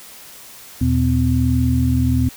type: tone cluster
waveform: sine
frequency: 78.5 / 119.6 / 254.4 Hz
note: D#2 / A#2 / C4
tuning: +16 / +45 / -48 cents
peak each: -18 dBFS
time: 0.81-2.29 s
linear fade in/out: 5 ms
effects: white hiss -40 dBFS RMS until 2.36 s